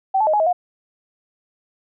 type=tone with pitch steps; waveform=sine; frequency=770 / 866 / 621 / 838 / 639 / 716 Hz; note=G5 / A5 / D#5 / G#5 / D#5 / F5; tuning=-31 / -28 / -3 / +15 / +46 / +43 cents; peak=-14 dBFS; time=0.14-0.53 s; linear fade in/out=10 ms; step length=65 ms; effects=none